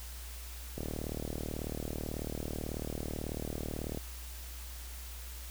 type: click train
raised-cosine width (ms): 2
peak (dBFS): -24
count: 123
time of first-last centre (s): 0.78-3.974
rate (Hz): 38.2
effects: added 60 Hz sine -43 dBFS peak until 5.5 s + white hiss -49 dBFS RMS until 5.5 s